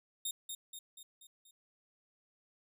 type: tone with echo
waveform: 15% pulse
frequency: 3684 Hz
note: A#7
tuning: 21 cents flat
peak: -28 dBFS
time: 0.25-0.31 s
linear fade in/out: 5 ms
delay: 240 ms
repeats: 5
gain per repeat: -5 dB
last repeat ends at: 1.51 s
effects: none

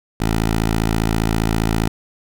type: tone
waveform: 10% pulse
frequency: 55 Hz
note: A1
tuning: in tune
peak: -8 dBFS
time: 0.2-1.88 s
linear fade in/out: 5 ms
effects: none

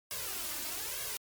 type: noise with flanger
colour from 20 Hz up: white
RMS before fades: -38 dBFS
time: 0.11-1.17 s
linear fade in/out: 0 ms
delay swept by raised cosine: 1.8 to 3.4 ms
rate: 1.1 Hz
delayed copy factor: +0.9
effects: MP3 96 kbps

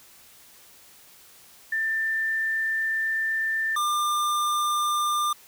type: tone pair in turn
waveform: sine / square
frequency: 1784 / 1197.2 Hz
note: A6 / D6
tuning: +23 / +33 cents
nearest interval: perfect fifth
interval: 690 cents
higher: first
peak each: -23 dBFS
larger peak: neither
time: 1.72-3.76 / 3.76-5.33 s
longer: first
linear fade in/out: 5 ms
effects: white hiss -52 dBFS RMS until 5.47 s

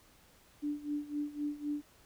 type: tone with tremolo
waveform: sine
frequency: 293.7 Hz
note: D4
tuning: in tune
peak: -31 dBFS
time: 0.62-1.82 s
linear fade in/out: 20 ms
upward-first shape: sine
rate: 3.9 Hz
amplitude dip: 85%
effects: pink hiss -63 dBFS RMS until 2.05 s

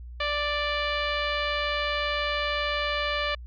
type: tone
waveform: 10% pulse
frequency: 587.3 Hz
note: D5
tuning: in tune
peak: -17 dBFS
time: 0.2-3.35 s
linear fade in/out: 5 ms
effects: added 60 Hz sine -38 dBFS peak until 3.46 s + resampled to 11025 Hz

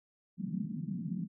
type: band-pass noise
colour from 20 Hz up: white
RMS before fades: -37 dBFS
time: 0.37-1.28 s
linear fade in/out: 50 ms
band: 160 to 220 Hz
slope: 48 dB/octave
effects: none

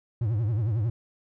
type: tone with vibrato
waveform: triangle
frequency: 110 Hz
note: A2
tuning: in tune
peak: -21 dBFS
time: 0.21-0.9 s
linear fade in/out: 5 ms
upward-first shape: triangle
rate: 11 Hz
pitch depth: 210 cents each way
effects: none

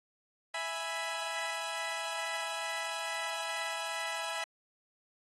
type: chord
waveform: 15% pulse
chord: E major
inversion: none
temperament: equal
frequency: 659.3 / 830.6 / 987.8 Hz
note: E5 / G#5 / B5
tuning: 0 / 0 / 0 cents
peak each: -33 dBFS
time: 0.54-4.44 s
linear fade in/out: 5 ms
effects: low-pass 10000 Hz 12 dB/octave + AAC 32 kbps

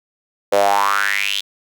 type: tone with high-pass filter sweep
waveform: sawtooth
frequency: 100 Hz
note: G2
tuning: 35 cents sharp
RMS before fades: -17 dBFS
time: 0.52-1.41 s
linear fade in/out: 10 ms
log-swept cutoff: 520 to 3500 Hz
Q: 6.4
effects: none

